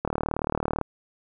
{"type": "click train", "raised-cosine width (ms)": 1, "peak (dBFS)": -11, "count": 30, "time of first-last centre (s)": [0.05, 0.813], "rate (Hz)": 38, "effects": []}